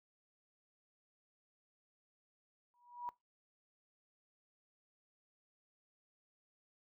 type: tone with exponential growth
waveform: sine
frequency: 967 Hz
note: B5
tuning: 37 cents flat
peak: -36 dBFS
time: 2.74-3.09 s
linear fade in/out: 0 ms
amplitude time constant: 76 ms
effects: noise-tail reverb RT60 0.2 s tail -21 dB re dry